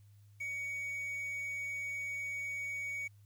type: tone with quantisation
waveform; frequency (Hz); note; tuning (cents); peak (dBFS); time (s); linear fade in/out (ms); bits
triangle; 2246; C#7; +22; -35; 0.4-3.08; 10; 10
effects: added 102 Hz sine -57 dBFS peak until 3.25 s + white hiss -75 dBFS RMS until 3.25 s